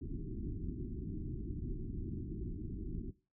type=low-pass noise; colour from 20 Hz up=pink; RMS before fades=-41 dBFS; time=0.01-3.11 s; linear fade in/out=10 ms; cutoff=380 Hz; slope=96 dB/octave; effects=noise-tail reverb RT60 0.3 s tail -17 dB re dry